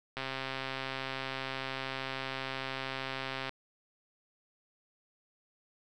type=click train; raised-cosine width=0.3 ms; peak=-20 dBFS; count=443; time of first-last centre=0.17-3.493 s; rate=133 Hz; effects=none